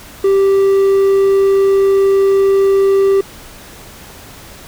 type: tone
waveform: triangle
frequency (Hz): 391.3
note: G4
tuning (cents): -3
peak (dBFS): -6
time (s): 0.24-3.21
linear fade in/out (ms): 5
effects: pink hiss -36 dBFS RMS until 4.67 s